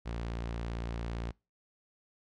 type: tone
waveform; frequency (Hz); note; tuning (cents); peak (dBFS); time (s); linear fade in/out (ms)
sawtooth; 57.7; A#1; -17; -31; 0.05-1.32; 20
effects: noise-tail reverb RT60 0.3 s tail -26 dB re dry + low-pass 5000 Hz 12 dB/octave